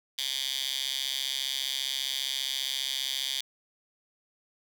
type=tone with high-pass filter; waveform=10% pulse; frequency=134.9 Hz; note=C#3; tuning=47 cents flat; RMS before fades=-32 dBFS; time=0.18-3.41 s; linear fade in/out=5 ms; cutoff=3500 Hz; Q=3.4; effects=none